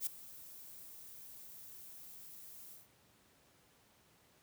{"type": "noise with ADSR envelope", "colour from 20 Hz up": "violet", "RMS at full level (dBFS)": -35, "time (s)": [0, 2.88], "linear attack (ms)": 64, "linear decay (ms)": 10, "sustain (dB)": -18, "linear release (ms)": 160, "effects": ["pink hiss -68 dBFS RMS until 4.42 s", "high-pass 80 Hz 12 dB/octave"]}